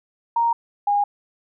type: tone pair in turn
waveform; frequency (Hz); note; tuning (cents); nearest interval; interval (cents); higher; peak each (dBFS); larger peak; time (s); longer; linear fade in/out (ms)
sine; 932.3 / 816.2; A#5 / G#5; 0 / -30; major second; 230; first; -16 / -16; neither; 0.36-0.53 / 0.87-1.04; neither; 5
effects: none